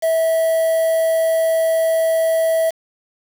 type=tone with quantisation; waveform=triangle; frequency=651 Hz; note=E5; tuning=22 cents flat; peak=-12 dBFS; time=0.02-2.71 s; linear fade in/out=20 ms; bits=5; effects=none